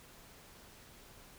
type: silence
effects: pink hiss -57 dBFS RMS until 1.38 s

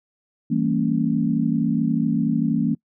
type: chord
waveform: sine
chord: E diminished seventh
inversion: none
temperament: equal with one note detuned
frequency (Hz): 164.81 / 196 / 229.3 / 277.2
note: E3 / G3 / Bb3 / Db4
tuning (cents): 0 / 0 / -28 / 0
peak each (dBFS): -24 / -27 / -21 / -24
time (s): 0.5-2.75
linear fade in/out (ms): 10
effects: noise-tail reverb RT60 0.1 s tail -24 dB re dry

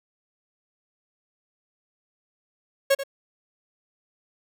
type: tone with echo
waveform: 45% pulse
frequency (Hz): 549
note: C#5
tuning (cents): -17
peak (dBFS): -16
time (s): 2.9-2.95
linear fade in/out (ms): 10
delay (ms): 87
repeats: 1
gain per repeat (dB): -12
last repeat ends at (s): 3.037
effects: none

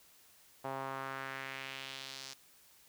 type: tone with band-pass filter sweep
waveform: sawtooth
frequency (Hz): 134.5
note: C3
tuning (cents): +48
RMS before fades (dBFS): -43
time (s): 0.64-2.34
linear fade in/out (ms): 10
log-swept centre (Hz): 800 to 5400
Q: 1.8
effects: white hiss -63 dBFS RMS until 2.88 s

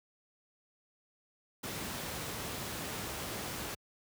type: noise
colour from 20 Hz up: pink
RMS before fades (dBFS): -39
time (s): 1.63-3.75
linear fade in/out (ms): 10
effects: high-pass 80 Hz 12 dB/octave

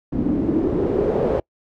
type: noise with low-pass filter sweep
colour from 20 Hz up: white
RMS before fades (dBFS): -20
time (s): 0.12-1.4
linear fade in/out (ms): 5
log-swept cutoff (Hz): 260 to 510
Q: 3.8
effects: noise-tail reverb RT60 0.1 s tail -25 dB re dry

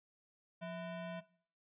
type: ring-modulated tone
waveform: square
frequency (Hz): 415.3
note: G#4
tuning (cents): 0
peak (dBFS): -39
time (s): 0.61-1.21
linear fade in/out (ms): 20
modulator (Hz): 239
effects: noise-tail reverb RT60 0.5 s tail -19 dB re dry + resampled to 8000 Hz

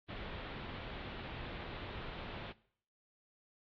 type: low-pass noise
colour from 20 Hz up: pink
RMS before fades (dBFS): -45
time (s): 0.08-2.53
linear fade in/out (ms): 20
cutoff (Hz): 3800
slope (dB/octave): 48
effects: noise-tail reverb RT60 0.6 s tail -20 dB re dry + AAC 48 kbps

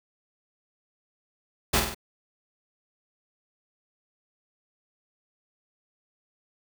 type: noise with echo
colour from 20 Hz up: pink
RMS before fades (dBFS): -22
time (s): 1.73-1.8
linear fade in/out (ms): 10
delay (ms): 49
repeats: 3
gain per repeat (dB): -5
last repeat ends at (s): 1.947
effects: none

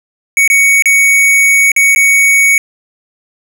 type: tone with dropouts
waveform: square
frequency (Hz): 2233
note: C#7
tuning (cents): +12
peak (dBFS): -6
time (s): 0.37-2.58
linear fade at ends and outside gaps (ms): 1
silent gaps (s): 0.477-0.5 / 0.823-0.857 / 1.718-1.763 / 1.949-1.96
effects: none

